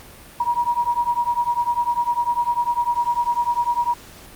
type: beating tone pair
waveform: sine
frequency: 951 / 961 Hz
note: A#5 / B5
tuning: +34 / -48 cents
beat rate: 10 Hz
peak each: -21 dBFS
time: 0.4-3.94 s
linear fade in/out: 5 ms
effects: pink hiss -43 dBFS RMS until 4.35 s + Opus 48 kbps